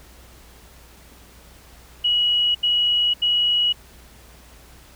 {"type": "tone bursts", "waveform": "sine", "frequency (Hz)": 2915, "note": "F#7", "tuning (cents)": -26, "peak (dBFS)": -16, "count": 3, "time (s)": [2.04, 3.728], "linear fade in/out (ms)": 10, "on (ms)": 510, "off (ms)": 79, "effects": ["added 60 Hz sine -48 dBFS peak until 4.95 s", "pink hiss -49 dBFS RMS until 4.95 s"]}